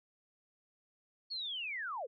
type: linear sweep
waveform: sine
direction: down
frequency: 4435 to 415.3 Hz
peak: -37 dBFS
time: 1.3-2.07 s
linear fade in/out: 20 ms
effects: none